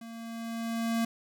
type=tone with level ramp; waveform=square; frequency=229 Hz; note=A#3; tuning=31 cents flat; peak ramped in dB=-43 to -26 dBFS; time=0.01-1.05 s; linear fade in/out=5 ms; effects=none